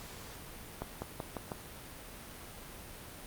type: accelerating click train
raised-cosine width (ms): 1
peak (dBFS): -22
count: 5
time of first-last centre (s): 0.82-1.518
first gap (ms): 200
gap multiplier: 0.91
effects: pink hiss -48 dBFS RMS until 3.26 s + Opus 48 kbps